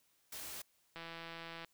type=noise; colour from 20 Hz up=white; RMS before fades=-46 dBFS; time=0.32-0.62 s; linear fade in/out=5 ms
type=click train; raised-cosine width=0.3 ms; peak=-31 dBFS; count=115; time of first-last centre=0.96-1.647 s; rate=166 Hz
effects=white hiss -74 dBFS RMS until 1.73 s